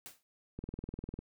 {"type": "noise with exponential decay", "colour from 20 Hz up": "white", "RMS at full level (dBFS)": -44, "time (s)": [0.06, 0.23], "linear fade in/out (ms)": 0, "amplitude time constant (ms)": 36}
{"type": "click train", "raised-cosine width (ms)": 3, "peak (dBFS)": -28, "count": 13, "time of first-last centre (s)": [0.59, 1.19], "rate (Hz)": 20}
{"effects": []}